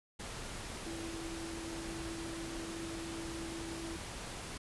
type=tone in noise; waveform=sine; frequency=331.4 Hz; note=E4; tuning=9 cents sharp; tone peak=-42 dBFS; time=0.86-3.97 s; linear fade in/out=10 ms; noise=pink; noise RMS=-44 dBFS; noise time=0.19-4.58 s; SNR=-1 dB; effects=resampled to 24000 Hz